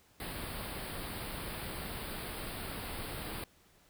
pink band-stop noise, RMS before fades -41 dBFS, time 0.2-3.44 s, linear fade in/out 2 ms, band 4900 to 8400 Hz, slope 96 dB/octave, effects pink hiss -65 dBFS RMS until 3.89 s

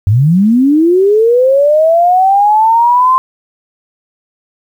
sine linear sweep, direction up, 92.5 to 1050 Hz, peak -5 dBFS, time 0.07-3.18 s, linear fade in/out 0 ms, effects 7-bit

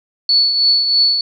sine tone with tremolo, 4435 Hz, C#8, in tune, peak -8 dBFS, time 0.29-1.21 s, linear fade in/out 2 ms, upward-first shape triangle, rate 3.1 Hz, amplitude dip 55%, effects none

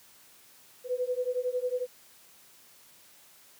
sine beating tone pair, 493.9 / 504.9 Hz, B4 / B4, 0 / +38 cents, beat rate 11 Hz, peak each -31 dBFS, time 0.84-1.87 s, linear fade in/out 50 ms, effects white hiss -57 dBFS RMS until 3.59 s + high-pass 80 Hz 12 dB/octave

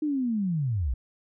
sine linear sweep, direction down, 311.1 to 53.2 Hz, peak -24 dBFS, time 0.02-0.94 s, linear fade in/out 5 ms, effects none

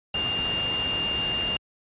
sine tone in noise, 2807 Hz, F7, 8 cents sharp, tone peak -25 dBFS, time 0.14-1.57 s, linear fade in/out 5 ms, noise pink, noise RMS -32 dBFS, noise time 0.14-1.57 s, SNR +4 dB, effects high-pass 60 Hz 12 dB/octave + resampled to 8000 Hz

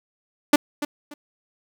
sawtooth tone with echo, 293.7 Hz, D4, in tune, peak -7 dBFS, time 0.53-0.56 s, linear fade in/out 5 ms, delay 290 ms, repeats 2, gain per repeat -13 dB, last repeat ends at 1.14 s, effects none

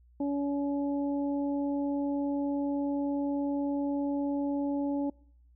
harmonic tone, 283.4 Hz, C#4, 38 cents sharp, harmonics 1 / 2 / 3, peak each -28 / -37 / -42 dBFS, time 0.2-5.1 s, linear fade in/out 5 ms, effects noise-tail reverb RT60 0.7 s tail -26 dB re dry + added 60 Hz sine -57 dBFS peak until 5.55 s

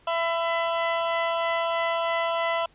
sawtooth tone pair together, 668.3 / 1004 Hz, E5 / B5, +24 / +28 cents, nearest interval perfect fifth, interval 704 cents, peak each -21 / -24 dBFS, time 0.07-2.66 s, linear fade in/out 5 ms, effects pink hiss -59 dBFS RMS until 2.74 s + resampled to 8000 Hz

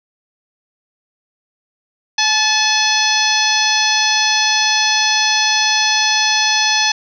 harmonic tone with a mistuned harmonic, 858 Hz, A5, 44 cents flat, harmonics 1 / 2 / 3 / 4 / 5 / 6 / 7, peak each -20 / -20 / -20 / -20 / -20 / -20 / -20 dBFS, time 2.18-6.92 s, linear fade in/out 5 ms, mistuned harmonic 2, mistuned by +27 cents, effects none

